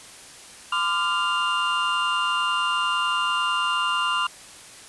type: tone cluster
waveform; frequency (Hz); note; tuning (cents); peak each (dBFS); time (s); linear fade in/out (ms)
triangle; 1020 / 1189 / 1392 / 2803; C6 / D6 / F6 / F7; -44 / +21 / -6 / +6; -25; 0.72-4.27; 5
effects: white hiss -44 dBFS RMS until 4.88 s + resampled to 24000 Hz